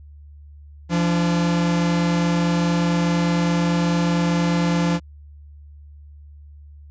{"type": "tone pair together", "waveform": "45% pulse", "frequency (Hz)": [171.26, 293.7], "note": ["F3", "D4"], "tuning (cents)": [-34, 0], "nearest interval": "major sixth", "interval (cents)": 934, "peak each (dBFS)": [-18, -25], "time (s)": [0.89, 5], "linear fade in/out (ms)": 50, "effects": ["added 73 Hz sine -40 dBFS peak until 6.9 s", "resampled to 16000 Hz"]}